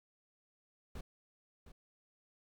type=noise with echo; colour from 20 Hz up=brown; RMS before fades=-44 dBFS; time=0.95-1.01 s; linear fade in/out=5 ms; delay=710 ms; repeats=1; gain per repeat=-11 dB; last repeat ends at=1.72 s; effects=none